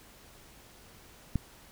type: click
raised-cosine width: 5 ms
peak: -15 dBFS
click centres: 1.357 s
effects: pink hiss -55 dBFS RMS until 1.71 s